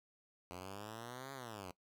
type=exponential two-way sweep; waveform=5% pulse; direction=up then down; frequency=87.31 to 138.8 to 87.31 Hz; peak=-35 dBFS; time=0.51-1.71 s; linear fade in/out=0 ms; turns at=1.33 s; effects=noise-tail reverb RT60 0.1 s tail -20 dB re dry